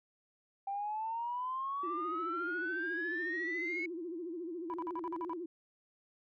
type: exponential sweep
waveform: sine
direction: up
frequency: 784 to 2217 Hz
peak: -34 dBFS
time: 0.67-3.86 s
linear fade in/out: 5 ms
type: tone with vibrato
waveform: sine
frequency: 340.6 Hz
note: F4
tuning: 43 cents flat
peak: -38 dBFS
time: 1.83-5.46 s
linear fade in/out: 5 ms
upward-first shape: sine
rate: 14 Hz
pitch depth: 120 cents each way
type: tone bursts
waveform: sine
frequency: 987.8 Hz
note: B5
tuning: in tune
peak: -36 dBFS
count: 8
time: 4.7-5.333 s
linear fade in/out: 0 ms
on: 38 ms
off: 47 ms
effects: tanh soft clip ceiling -28 dBFS